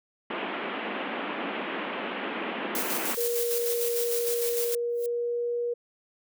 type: band-pass noise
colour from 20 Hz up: pink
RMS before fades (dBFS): -33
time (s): 0.3-3.15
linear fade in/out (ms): 5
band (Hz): 210 to 3100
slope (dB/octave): 48
type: noise with tremolo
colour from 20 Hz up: blue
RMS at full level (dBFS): -30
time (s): 2.75-4.75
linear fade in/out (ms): 2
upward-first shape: square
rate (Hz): 6.6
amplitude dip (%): 40
type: tone with pitch glide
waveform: sine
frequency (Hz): 473.8 to 477.9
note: A#4 to A#4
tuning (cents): +28 to +43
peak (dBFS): -26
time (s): 3.17-5.74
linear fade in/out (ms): 10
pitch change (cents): +15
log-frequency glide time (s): 4.46-5.55
type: noise with exponential growth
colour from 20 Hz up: violet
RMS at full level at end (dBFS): -37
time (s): 4.89-5.06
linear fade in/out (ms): 1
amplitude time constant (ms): 35
effects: none